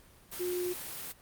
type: tone in noise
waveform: sine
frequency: 358.3 Hz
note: F4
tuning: 44 cents sharp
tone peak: -31 dBFS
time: 0.39-0.74 s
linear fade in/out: 20 ms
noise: white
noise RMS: -41 dBFS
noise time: 0.31-1.13 s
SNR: +7 dB
effects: pink hiss -59 dBFS RMS until 1.21 s + Opus 32 kbps